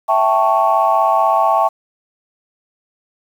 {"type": "chord", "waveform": "sine", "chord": "A dominant seventh", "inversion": "second", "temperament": "equal", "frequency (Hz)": [659.3, 784, 880, 1108.7], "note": ["E5", "G5", "A5", "C#6"], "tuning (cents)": [0, 0, 0, 0], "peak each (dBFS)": -16, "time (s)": [0.08, 1.69], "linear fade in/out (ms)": 20, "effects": ["tanh soft clip ceiling -2 dBFS", "7-bit"]}